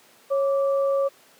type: tone pair together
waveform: sine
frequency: 550.3 / 1166 Hz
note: C#5 / D6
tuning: -13 / -13 cents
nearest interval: octave + minor second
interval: 1300 cents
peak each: -19 / -31 dBFS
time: 0.3-1.09 s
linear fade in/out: 20 ms
effects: pink hiss -54 dBFS RMS until 1.39 s + high-pass 300 Hz 12 dB/octave